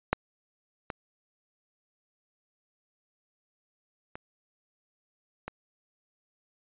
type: clicks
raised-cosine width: 0.5 ms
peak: -7 / -18 / -24 / -21 dBFS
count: 4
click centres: 0.13 / 0.902 / 4.155 / 5.48 s
effects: resampled to 8000 Hz